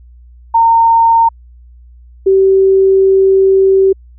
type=tone pair in turn; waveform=sine; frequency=916 / 385.1 Hz; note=A#5 / G4; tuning=-31 / -31 cents; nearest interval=octave + minor third; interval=1500 cents; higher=first; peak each=-5 dBFS; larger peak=neither; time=0.54-1.29 / 2.26-3.93 s; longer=second; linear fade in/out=10 ms; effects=added 60 Hz sine -36 dBFS peak until 4.18 s